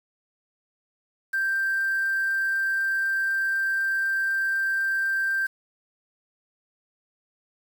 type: tone with quantisation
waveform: sine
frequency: 1574 Hz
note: G6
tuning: 7 cents sharp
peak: -22 dBFS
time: 1.33-5.47 s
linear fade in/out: 10 ms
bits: 7
effects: none